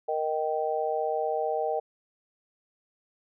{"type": "chord", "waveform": "sine", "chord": "Eb major", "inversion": "second", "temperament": "just", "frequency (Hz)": [466.7, 622.3, 777.8], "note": ["Bb4", "Eb5", "G5"], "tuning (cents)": [2, 0, -14], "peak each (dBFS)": -30, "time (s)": [0.08, 1.8], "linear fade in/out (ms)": 10, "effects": []}